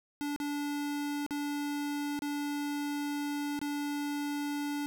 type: tone with dropouts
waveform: square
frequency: 290 Hz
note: D4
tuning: 22 cents flat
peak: -33 dBFS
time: 0.21-4.86 s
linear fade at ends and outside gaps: 0 ms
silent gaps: 0.362-0.401 / 1.264-1.308 / 2.191-2.221 / 3.591-3.615 s
effects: none